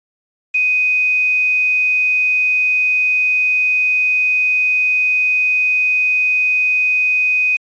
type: tone with quantisation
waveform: sine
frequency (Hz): 2500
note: D#7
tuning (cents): +8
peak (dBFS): -12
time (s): 0.54-7.57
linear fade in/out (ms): 10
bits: 6
effects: resampled to 16000 Hz